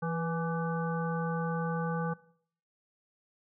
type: harmonic tone with a mistuned harmonic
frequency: 167 Hz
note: E3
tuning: 23 cents sharp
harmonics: 1 / 3 / 5 / 7 / 9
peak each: -32 / -37 / -39 / -40 / -42 dBFS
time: 0.02-2.14 s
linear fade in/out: 10 ms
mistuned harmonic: 3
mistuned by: -38 cents
effects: noise-tail reverb RT60 0.6 s tail -20 dB re dry